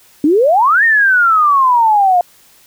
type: exponential two-way sweep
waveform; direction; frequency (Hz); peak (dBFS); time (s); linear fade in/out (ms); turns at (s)
sine; up then down; 280 to 1864.7 to 695; -7; 0.24-2.21; 2; 0.84
effects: white hiss -47 dBFS RMS until 2.66 s